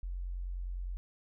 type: tone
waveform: sine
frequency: 44.84 Hz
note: F1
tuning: 46 cents sharp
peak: -35 dBFS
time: 0.03-0.97 s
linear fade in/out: 0 ms
effects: none